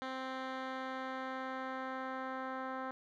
10% pulse tone with low-pass filter sweep, 261.6 Hz, C4, in tune, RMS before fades -41 dBFS, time 0.02-2.91 s, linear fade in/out 0 ms, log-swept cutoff 3100 to 1500 Hz, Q 1.2, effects none

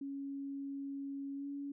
sine tone with pitch glide, 277.2 to 282 Hz, C#4 to C#4, 0 to +30 cents, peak -39 dBFS, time 0.01-1.72 s, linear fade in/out 5 ms, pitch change +30 cents, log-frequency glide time 1.35-1.47 s, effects none

